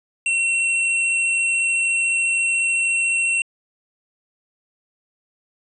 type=tone with vibrato; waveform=square; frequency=2719 Hz; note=F7; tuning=47 cents flat; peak=-18 dBFS; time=0.26-3.42 s; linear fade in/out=2 ms; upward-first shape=triangle; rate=14 Hz; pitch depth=9 cents each way; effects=resampled to 22050 Hz